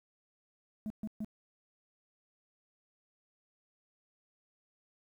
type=tone bursts; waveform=sine; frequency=215.1 Hz; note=A3; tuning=39 cents flat; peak=-32 dBFS; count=3; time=0.86-1.246 s; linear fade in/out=0 ms; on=42 ms; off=130 ms; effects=tanh soft clip ceiling -34 dBFS + 11-bit